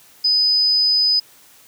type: tone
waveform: sine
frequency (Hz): 5000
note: D#8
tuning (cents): +8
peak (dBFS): -13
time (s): 0.24-1.2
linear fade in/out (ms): 10
effects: white hiss -49 dBFS RMS until 1.67 s + high-pass 60 Hz 12 dB/octave